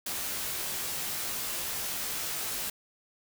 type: noise with comb filter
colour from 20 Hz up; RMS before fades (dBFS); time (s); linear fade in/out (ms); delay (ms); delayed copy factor
white; -34; 0.06-2.7; 5; 16; -0.6
effects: none